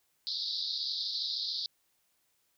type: band-pass noise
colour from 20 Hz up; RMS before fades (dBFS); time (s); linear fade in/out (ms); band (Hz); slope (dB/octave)
pink; -35; 0.27-1.66; 0; 3700 to 5000; 96
effects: white hiss -74 dBFS RMS until 2.57 s